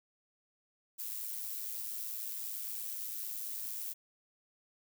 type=noise with amplitude modulation; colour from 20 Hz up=violet; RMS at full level=-38 dBFS; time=0.98-3.94 s; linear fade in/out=20 ms; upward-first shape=sine; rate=109 Hz; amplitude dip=50%; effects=none